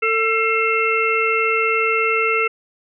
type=harmonic tone with a mistuned harmonic; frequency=447.2 Hz; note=A4; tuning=28 cents sharp; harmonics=1 / 3 / 5 / 6; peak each=-21 / -21 / -21 / -21 dBFS; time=0.02-2.48 s; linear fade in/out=10 ms; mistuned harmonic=5; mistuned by=-78 cents; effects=none